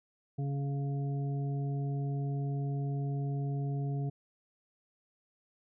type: harmonic tone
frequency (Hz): 140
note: C#3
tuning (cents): +18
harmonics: 1 / 2 / 3 / 5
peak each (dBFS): -31 / -43 / -45 / -48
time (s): 0.38-4.1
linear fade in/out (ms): 10
effects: none